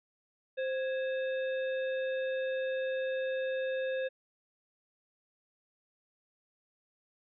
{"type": "harmonic tone with a mistuned harmonic", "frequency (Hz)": 523.3, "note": "C5", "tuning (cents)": 0, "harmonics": [1, 3, 5, 7], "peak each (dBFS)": [-31, -41, -47, -50], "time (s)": [0.57, 4.09], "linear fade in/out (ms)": 20, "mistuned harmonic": 3, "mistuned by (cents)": 94, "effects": []}